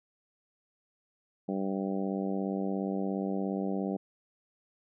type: harmonic tone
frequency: 97.1 Hz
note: G2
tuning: 16 cents flat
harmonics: 2 / 3 / 4 / 5 / 6 / 7 / 8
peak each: -32 / -36 / -38 / -40 / -42 / -43 / -44 dBFS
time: 1.48-3.97 s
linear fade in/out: 10 ms
effects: none